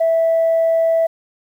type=tone; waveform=sine; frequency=657 Hz; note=E5; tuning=6 cents flat; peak=-11 dBFS; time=0-1.07 s; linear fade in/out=10 ms; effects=tanh soft clip ceiling -9 dBFS + 8-bit